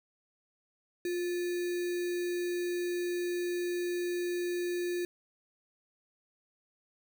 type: tone with sample-and-hold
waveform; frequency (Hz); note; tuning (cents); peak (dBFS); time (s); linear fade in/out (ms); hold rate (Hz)
sine; 352.6; F4; +17; -30; 1.05-5.05; 2; 2100
effects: none